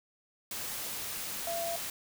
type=tone in noise; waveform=sine; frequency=678 Hz; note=E5; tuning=49 cents sharp; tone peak=-33 dBFS; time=1.47-1.76 s; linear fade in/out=2 ms; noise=white; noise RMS=-38 dBFS; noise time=0.51-1.9 s; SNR=+2 dB; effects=none